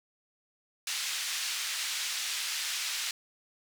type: band-pass noise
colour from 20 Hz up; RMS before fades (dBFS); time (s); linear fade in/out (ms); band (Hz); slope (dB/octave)
white; -34; 0.87-3.11; 2; 1900 to 5800; 12
effects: none